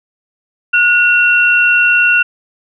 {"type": "tone pair together", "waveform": "sine", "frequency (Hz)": [1449.7, 2729], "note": ["F#6", "F7"], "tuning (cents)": [-36, -41], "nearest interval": "major seventh", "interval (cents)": 1095, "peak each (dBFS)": -10, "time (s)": [0.73, 2.23], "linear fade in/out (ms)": 10, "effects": []}